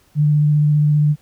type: tone with vibrato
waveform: sine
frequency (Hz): 149.1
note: D3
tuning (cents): +27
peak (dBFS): -11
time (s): 0.15-1.16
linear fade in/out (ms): 50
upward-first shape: square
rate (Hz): 15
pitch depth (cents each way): 10
effects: pink hiss -56 dBFS RMS until 1.21 s